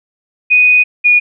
sine tone pair in turn, 2486 / 2448 Hz, D#7 / D#7, -2 / -29 cents, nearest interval unison, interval 27 cents, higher first, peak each -5 dBFS, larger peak neither, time 0.5-0.84 / 1.04-1.2 s, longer first, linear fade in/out 20 ms, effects none

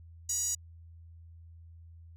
sawtooth tone with high-pass filter, 967 Hz, B5, 37 cents flat, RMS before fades -32 dBFS, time 0.29-0.55 s, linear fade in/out 5 ms, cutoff 6700 Hz, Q 8.4, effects added 83 Hz sine -49 dBFS peak until 2.16 s

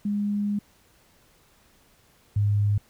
sine tone pair in turn, 205.1 / 102.85 Hz, G#3 / G#2, -21 / -16 cents, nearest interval octave, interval 1195 cents, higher first, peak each -23 / -19 dBFS, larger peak second, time 0.05-0.59 / 2.36-2.78 s, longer first, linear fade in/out 5 ms, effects pink hiss -60 dBFS RMS until 2.89 s

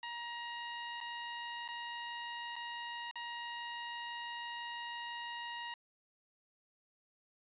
15% pulse tone with dropouts, 946 Hz, A#5, 25 cents sharp, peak -34 dBFS, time 0.03-5.74 s, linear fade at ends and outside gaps 2 ms, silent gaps 1.004-1.011 / 1.679-1.687 / 2.557-2.563 / 3.112-3.156 s, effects resampled to 8000 Hz + 11-bit

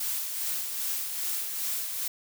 blue noise with tremolo, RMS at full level -30 dBFS, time 0-2.08 s, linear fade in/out 5 ms, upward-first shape sine, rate 2.5 Hz, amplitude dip 40%, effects none

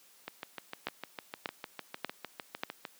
two click trains, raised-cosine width 0.3 ms, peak -22 / -16 dBFS, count 18 / 4, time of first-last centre 0.28-2.852 / 0.87-2.635 s, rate 6.61 / 1.7 Hz, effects white hiss -61 dBFS RMS until 2.99 s + high-pass 200 Hz 12 dB/octave

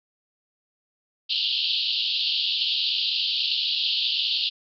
pink band-pass noise, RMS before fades -25 dBFS, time 1.29-4.5 s, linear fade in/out 20 ms, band 2800 to 4700 Hz, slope 96 dB/octave, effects none

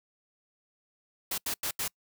white noise bursts at uneven times, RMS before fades -32 dBFS, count 4, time 1.31-1.38 / 1.46-1.54 / 1.63-1.71 / 1.79-1.88 s, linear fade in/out 5 ms, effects noise-tail reverb RT60 0.1 s tail -26 dB re dry

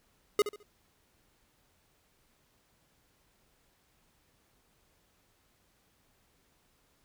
square tone with echo, 415.3 Hz, G#4, in tune, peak -22 dBFS, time 0.39-0.42 s, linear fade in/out 2 ms, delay 70 ms, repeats 3, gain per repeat -11 dB, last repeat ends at 0.63 s, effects pink hiss -70 dBFS RMS until 7.04 s

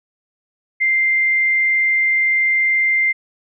sine tone, 2093 Hz, C7, in tune, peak -13 dBFS, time 0.8-3.13 s, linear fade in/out 20 ms, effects none

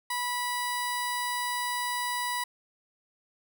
15% pulse tone with notch filter, 980 Hz, B5, 14 cents flat, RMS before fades -31 dBFS, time 0.1-2.44 s, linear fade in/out 5 ms, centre 2700 Hz, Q 1.4, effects none

